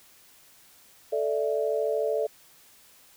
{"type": "chord", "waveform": "sine", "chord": "A suspended fourth", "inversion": "none", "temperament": "just", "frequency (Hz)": [440, 586.7, 660], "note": ["A4", "D5", "E5"], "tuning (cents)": [0, -2, 2], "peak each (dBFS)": [-27, -28, -31], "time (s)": [1.12, 2.27], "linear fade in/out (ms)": 10, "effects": ["white hiss -56 dBFS RMS until 3.16 s"]}